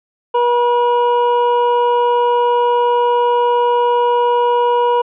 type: tone pair together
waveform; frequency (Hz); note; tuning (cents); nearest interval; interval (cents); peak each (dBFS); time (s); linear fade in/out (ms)
triangle; 482.2 / 965; B4 / B5; -41 / -40; octave; 1201; -12; 0.34-5.02; 10
effects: resampled to 8000 Hz